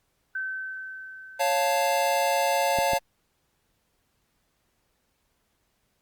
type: tone with exponential decay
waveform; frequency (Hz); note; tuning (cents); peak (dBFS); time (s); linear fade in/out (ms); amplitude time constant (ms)
sine; 1536; G6; -36; -27; 0.35-2.93; 5; 560
type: chord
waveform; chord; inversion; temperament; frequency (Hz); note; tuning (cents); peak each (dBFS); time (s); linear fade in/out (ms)
square; Db augmented; none; equal; 554.4 / 698.5 / 880; Db5 / F5 / A5; 0 / 0 / 0; -27; 1.39-2.99; 20
type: clicks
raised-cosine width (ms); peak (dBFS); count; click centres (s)
3; -21; 2; 2.787 / 2.934
effects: pink hiss -72 dBFS RMS until 6.01 s + Opus 48 kbps